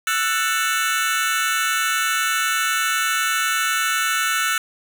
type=chord; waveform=sawtooth; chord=F# minor seventh; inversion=third; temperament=just; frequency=1332 / 1480 / 1776 / 2220 Hz; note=E6 / F#6 / A6 / C#7; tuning=+18 / 0 / +16 / +2 cents; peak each=-19 / -19 / -23 / -24 dBFS; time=0.07-4.58 s; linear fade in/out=2 ms; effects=none